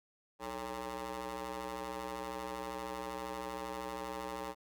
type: ring-modulated tone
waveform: 15% pulse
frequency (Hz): 122.3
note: B2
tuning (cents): -16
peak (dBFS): -30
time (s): 0.39-4.55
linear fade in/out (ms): 50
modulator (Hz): 679
effects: none